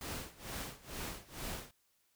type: noise with tremolo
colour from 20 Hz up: pink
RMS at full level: -41 dBFS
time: 0.01-1.71 s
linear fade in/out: 2 ms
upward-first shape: sine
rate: 2.2 Hz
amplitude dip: 90%
effects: white hiss -75 dBFS RMS until 2.15 s